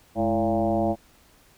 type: tone with frequency modulation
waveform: sine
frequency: 449.1 Hz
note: A4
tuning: 35 cents sharp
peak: -20 dBFS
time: 0.15-0.96 s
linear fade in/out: 50 ms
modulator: 118 Hz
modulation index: 2.7
effects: pink hiss -57 dBFS RMS until 1.57 s